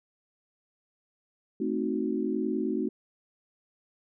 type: chord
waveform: sine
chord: A diminished seventh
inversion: none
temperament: equal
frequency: 220 / 261.6 / 311.1 / 370 Hz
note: A3 / C4 / Eb4 / Gb4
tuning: 0 / 0 / 0 / 0 cents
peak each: -32 dBFS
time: 1.6-2.89 s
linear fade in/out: 5 ms
effects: none